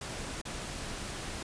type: noise with dropouts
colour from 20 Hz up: pink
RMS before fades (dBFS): -39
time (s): 0.01-1.43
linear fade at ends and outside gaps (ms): 5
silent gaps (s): 0.416-0.452
effects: resampled to 22050 Hz